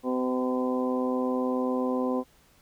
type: harmonic tone with a mistuned harmonic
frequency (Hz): 127.3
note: C3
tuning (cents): -47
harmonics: 2 / 3 / 4 / 5 / 6 / 7 / 8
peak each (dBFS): -27 / -34 / -30 / -42 / -38 / -46 / -36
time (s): 0.03-2.24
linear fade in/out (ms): 50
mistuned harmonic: 5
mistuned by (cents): -25
effects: pink hiss -61 dBFS RMS until 2.61 s